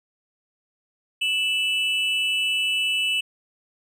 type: tone pair together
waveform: triangle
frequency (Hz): 2637 / 2960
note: E7 / F#7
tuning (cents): 0 / 0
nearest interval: major second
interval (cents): 200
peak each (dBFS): -22 / -22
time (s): 1.21-3.21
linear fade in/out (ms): 10
effects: none